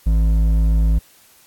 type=tone with hard clipping; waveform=triangle; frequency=54 Hz; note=A1; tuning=32 cents flat; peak=-14 dBFS; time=0.06-0.99 s; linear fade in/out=10 ms; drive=11 dB; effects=white hiss -51 dBFS RMS until 1.46 s + AAC 64 kbps